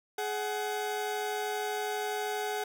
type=tone pair together; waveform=30% pulse; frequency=421.2 / 750 Hz; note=G#4 / F#5; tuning=+24 / +23 cents; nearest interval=minor seventh; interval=999 cents; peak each=-31 / -32 dBFS; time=0.18-2.64 s; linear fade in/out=5 ms; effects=none